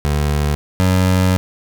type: tone pair in turn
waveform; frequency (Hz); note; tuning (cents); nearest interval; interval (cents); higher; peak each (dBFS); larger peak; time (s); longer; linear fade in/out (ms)
25% pulse; 73.6 / 92.73; D2 / F#2; +4 / +4; major third; 400; second; -11 / -8; second; 0.05-0.55 / 0.8-1.37; second; 0
effects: none